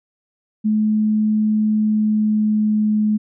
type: tone with pitch glide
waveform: sine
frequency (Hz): 214.5 to 212.8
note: A3 to G#3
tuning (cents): -44 to +42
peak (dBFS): -14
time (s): 0.64-3.18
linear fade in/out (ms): 20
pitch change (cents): -14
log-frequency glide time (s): 1.7-3.02
effects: none